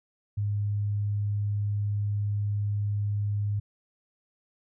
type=tone; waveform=sine; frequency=102.9 Hz; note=G#2; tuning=16 cents flat; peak=-25 dBFS; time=0.37-3.6 s; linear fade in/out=10 ms; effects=none